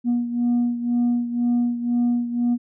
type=beating tone pair; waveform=sine; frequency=240 / 242 Hz; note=B3 / B3; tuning=-49 / -35 cents; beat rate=2 Hz; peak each=-18 / -23 dBFS; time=0.04-2.58 s; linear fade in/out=50 ms; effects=tanh soft clip ceiling -15 dBFS